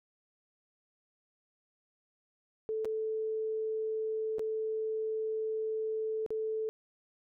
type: tone with dropouts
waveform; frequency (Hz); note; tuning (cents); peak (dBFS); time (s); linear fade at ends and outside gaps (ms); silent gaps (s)
sine; 438.3; A4; -7; -31; 2.69-6.69; 0; 2.847-2.854 / 4.384-4.394 / 6.263-6.305
effects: none